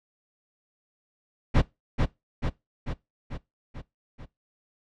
brown noise with echo, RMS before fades -17 dBFS, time 1.54-1.62 s, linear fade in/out 20 ms, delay 440 ms, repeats 6, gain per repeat -4 dB, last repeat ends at 4.26 s, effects noise-tail reverb RT60 0.2 s tail -20 dB re dry + low-pass 4000 Hz 12 dB/octave

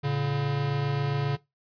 square tone pair together, 114.5 / 142 Hz, A#2 / C#3, -31 / +42 cents, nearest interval major third, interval 373 cents, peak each -33 / -26 dBFS, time 0.03-1.37 s, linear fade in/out 20 ms, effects noise-tail reverb RT60 0.2 s tail -20 dB re dry + resampled to 11025 Hz

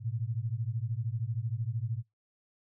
sine beating tone pair, 108.7 / 121.7 Hz, A2 / B2, -21 / -25 cents, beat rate 13 Hz, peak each -33 / -34 dBFS, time 0-2.03 s, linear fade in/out 50 ms, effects noise-tail reverb RT60 0.2 s tail -26 dB re dry

